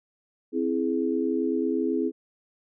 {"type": "chord", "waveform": "sine", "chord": "C augmented", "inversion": "none", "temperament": "equal with one note detuned", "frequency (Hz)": [261.6, 329.6, 419.6], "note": ["C4", "E4", "G#4"], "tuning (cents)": [0, 0, 18], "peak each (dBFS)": [-27, -27, -28], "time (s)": [0.52, 2.12], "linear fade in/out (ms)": 50, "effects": []}